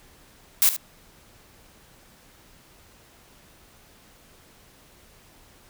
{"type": "noise with echo", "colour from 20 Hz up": "blue", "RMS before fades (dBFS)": -17, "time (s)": [0.62, 0.69], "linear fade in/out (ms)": 0, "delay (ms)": 74, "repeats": 1, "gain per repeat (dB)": -12, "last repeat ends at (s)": 0.764, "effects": ["pink hiss -54 dBFS RMS until 5.69 s"]}